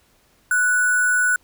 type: tone with sample-and-hold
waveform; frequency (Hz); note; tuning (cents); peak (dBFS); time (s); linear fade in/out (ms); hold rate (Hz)
sine; 1480; F#6; 0; -15; 0.51-1.36; 2; 8820
effects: pink hiss -59 dBFS RMS until 1.43 s